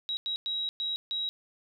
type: tone bursts at uneven times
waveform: sine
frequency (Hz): 3846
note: B7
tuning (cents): -47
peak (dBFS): -29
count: 5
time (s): 0.09-0.17 / 0.26-0.36 / 0.46-0.69 / 0.8-0.96 / 1.11-1.29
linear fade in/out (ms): 0
effects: 11-bit